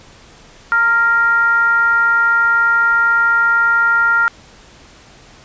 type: tone with frequency modulation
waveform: sine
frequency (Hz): 1396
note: F6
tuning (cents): -1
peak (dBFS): -10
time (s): 0.72-4.28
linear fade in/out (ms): 0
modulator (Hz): 479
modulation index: 0.44
effects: pink hiss -43 dBFS RMS until 5.44 s + resampled to 16000 Hz